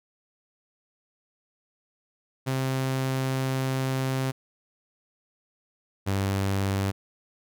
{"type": "tone pair in turn", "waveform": "sawtooth", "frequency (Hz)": [132.1, 97.91], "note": ["C3", "G2"], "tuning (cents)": [17, -2], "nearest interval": "perfect fourth", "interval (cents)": 519, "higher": "first", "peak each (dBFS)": [-21, -20], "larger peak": "second", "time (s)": [[2.46, 4.32], [6.06, 6.92]], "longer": "first", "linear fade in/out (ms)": 20, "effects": []}